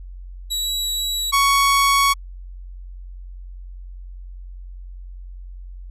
sawtooth tone pair in turn, 3901 / 1114.5 Hz, B7 / C#6, -22 / +9 cents, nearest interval octave + minor seventh, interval 2169 cents, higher first, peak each -18 / -10 dBFS, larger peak second, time 0.5-1.32 / 1.32-2.14 s, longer neither, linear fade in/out 20 ms, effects added 45 Hz sine -33 dBFS peak until 5.9 s + resampled to 32000 Hz

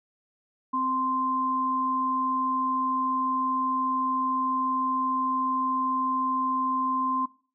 sine tone pair together, 260.6 / 1043.2 Hz, C4 / C6, -7 / -5 cents, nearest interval 2 octaves, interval 2402 cents, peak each -31 / -25 dBFS, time 0.73-7.26 s, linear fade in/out 10 ms, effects noise-tail reverb RT60 0.4 s tail -19 dB re dry

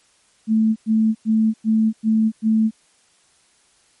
sine tone bursts, 220 Hz, A3, in tune, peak -13 dBFS, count 6, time 0.47-2.71 s, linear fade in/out 50 ms, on 290 ms, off 100 ms, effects white hiss -58 dBFS RMS until 4 s + MP3 48 kbps

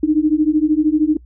sine beating tone pair, 300 / 313 Hz, D4 / D#4, +37 / +10 cents, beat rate 13 Hz, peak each -15 dBFS, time 0.03-1.17 s, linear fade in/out 5 ms, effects noise-tail reverb RT60 0.1 s tail -24 dB re dry + added 60 Hz sine -40 dBFS peak until 1.25 s

